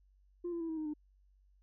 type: tone with pitch steps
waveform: sine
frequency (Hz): 349.2 / 339.1 / 329.2 / 319.7 / 310.4 / 301.4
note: F4 / E4 / E4 / D#4 / D#4 / D4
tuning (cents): 0 / +49 / -2 / +47 / -4 / +45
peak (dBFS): -34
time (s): 0.44-0.938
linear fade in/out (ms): 10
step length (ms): 83
effects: tanh soft clip ceiling -33 dBFS + added 48 Hz sine -64 dBFS peak until 1.62 s